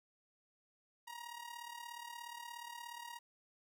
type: tone with amplitude modulation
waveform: sawtooth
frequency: 947 Hz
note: A#5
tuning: 27 cents sharp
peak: -40 dBFS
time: 1.07-3.19 s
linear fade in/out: 10 ms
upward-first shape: sine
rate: 36.9 Hz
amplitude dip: 70%
effects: none